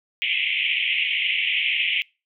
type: band-pass noise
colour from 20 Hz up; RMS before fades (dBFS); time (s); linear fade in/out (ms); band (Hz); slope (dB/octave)
pink; -23; 0.22-2.02; 0; 2100 to 3200; 96
effects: noise-tail reverb RT60 0.3 s tail -26 dB re dry